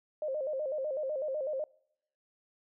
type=tone with vibrato; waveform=sine; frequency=570 Hz; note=C#5; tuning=48 cents sharp; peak=-31 dBFS; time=0.22-1.64 s; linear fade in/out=2 ms; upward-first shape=square; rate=8 Hz; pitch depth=120 cents each way; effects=noise-tail reverb RT60 0.7 s tail -24 dB re dry

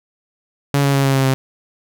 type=tone with pitch steps; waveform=sawtooth; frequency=141.2 / 139.5 / 137.82 / 136.15 / 134.51 / 132.89 Hz; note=C#3 / C#3 / C#3 / C#3 / C3 / C3; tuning=+32 / +11 / -10 / -31 / +48 / +27 cents; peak=-9 dBFS; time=0.74-1.34 s; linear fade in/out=0 ms; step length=100 ms; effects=none

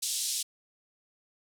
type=band-pass noise; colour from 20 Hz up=white; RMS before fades=-32 dBFS; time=0.02-0.43 s; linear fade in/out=10 ms; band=3500 to 9900 Hz; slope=24 dB/octave; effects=none

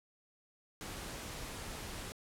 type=noise; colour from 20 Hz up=pink; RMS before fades=-44 dBFS; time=0.81-2.12 s; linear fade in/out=0 ms; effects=low-pass 12000 Hz 12 dB/octave

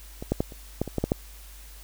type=clicks; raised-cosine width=2 ms; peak=-21 / -9 / -10 / -29 / -11 / -20 / -12 / -10 / -8 dBFS; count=9; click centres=0.225 / 0.32 / 0.405 / 0.522 / 0.816 / 0.877 / 0.983 / 1.04 / 1.119 s; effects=added 50 Hz sine -44 dBFS peak until 1.83 s + white hiss -50 dBFS RMS until 1.83 s

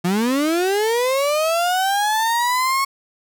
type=linear sweep; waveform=35% pulse; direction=up; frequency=168.8 to 1102 Hz; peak=-15 dBFS; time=0.04-2.85 s; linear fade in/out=10 ms; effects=none

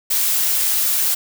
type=noise; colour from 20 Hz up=blue; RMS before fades=-18 dBFS; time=0.1-1.15 s; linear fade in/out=10 ms; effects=none

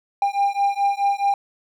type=beating tone pair; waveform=triangle; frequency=798 / 802.7 Hz; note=G5 / G5; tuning=+31 / +41 cents; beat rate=4.7 Hz; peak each=-19 dBFS; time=0.22-1.34 s; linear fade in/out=2 ms; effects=none

